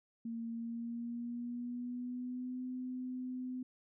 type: tone with pitch glide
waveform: sine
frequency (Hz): 230 to 253.7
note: A#3 to B3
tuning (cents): -23 to +47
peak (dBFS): -38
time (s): 0.25-3.63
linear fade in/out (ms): 5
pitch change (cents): +170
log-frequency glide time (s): 0.5-2.63
effects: none